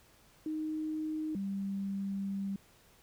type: tone pair in turn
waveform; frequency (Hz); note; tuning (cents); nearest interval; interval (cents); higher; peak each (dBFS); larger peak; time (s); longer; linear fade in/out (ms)
sine; 311.1 / 196.6; D#4 / G3; 0 / +5; minor sixth; 795; first; -33 / -33; neither; 0.46-1.35 / 1.35-2.56; second; 2
effects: pink hiss -63 dBFS RMS until 3.02 s